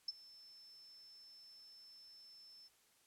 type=tone with ADSR envelope; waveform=sine; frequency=5290 Hz; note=E8; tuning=5 cents sharp; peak=-35 dBFS; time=0.08-2.69 s; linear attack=5 ms; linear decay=27 ms; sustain=-22 dB; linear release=27 ms; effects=white hiss -72 dBFS RMS until 3.06 s + low-pass 12000 Hz 12 dB/octave